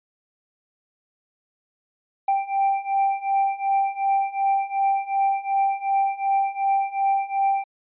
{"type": "beating tone pair", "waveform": "triangle", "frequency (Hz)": [784, 786.7], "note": ["G5", "G5"], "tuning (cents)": [0, 6], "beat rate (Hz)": 2.7, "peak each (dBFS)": [-22, -20], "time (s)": [2.28, 7.64], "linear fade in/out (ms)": 5, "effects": ["resampled to 8000 Hz"]}